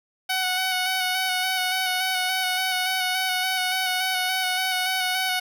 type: tone with vibrato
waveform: 10% pulse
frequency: 744 Hz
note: F#5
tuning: 9 cents sharp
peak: -14 dBFS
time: 0.29-5.4 s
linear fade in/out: 10 ms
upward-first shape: square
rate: 3.5 Hz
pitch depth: 18 cents each way
effects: none